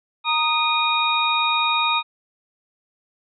sine tone cluster, 929 / 1242 / 2457 / 3745 Hz, A#5 / D#6 / D#7 / A#7, -6 / -3 / -22 / +7 cents, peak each -23 dBFS, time 0.24-2.03 s, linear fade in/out 50 ms, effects none

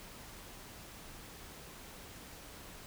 silence, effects pink hiss -51 dBFS RMS until 2.86 s

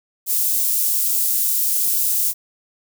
white high-pass noise, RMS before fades -19 dBFS, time 0.26-2.34 s, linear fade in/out 50 ms, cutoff 8900 Hz, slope 12 dB/octave, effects none

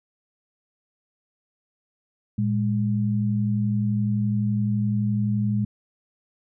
sine tone pair together, 113.99 / 205.7 Hz, A#2 / G#3, -38 / -16 cents, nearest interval minor seventh, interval 1022 cents, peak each -23 dBFS, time 2.38-5.65 s, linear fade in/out 5 ms, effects none

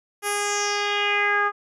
10% pulse tone with low-pass filter sweep, 410 Hz, G#4, 22 cents flat, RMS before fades -23 dBFS, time 0.22-1.52 s, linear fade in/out 50 ms, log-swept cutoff 12000 to 1300 Hz, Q 3.5, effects none

